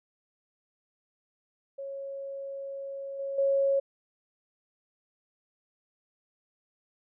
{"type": "tone with level steps", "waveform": "sine", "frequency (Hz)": 550, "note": "C#5", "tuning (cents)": -14, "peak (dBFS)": [-35, -31, -22], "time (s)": [1.78, 3.8], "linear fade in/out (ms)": 10, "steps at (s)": [3.19, 3.38], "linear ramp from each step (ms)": 5, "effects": []}